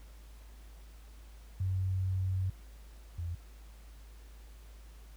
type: tone pair in turn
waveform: sine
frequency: 94 / 85.66 Hz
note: F#2 / F2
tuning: +28 / -33 cents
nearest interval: major second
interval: 161 cents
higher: first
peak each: -29 / -34 dBFS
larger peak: first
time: 1.6-2.5 / 3.18-3.35 s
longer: first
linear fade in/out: 5 ms
effects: added 53 Hz sine -49 dBFS peak until 5.16 s + pink hiss -62 dBFS RMS until 5.16 s